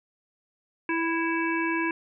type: harmonic tone with a mistuned harmonic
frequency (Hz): 330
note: E4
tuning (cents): +2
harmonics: 1 / 3 / 5 / 7 / 8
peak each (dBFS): -27 / -31 / -31 / -33 / -35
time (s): 0.89-1.91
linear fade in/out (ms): 2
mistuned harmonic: 7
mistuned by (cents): -26
effects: none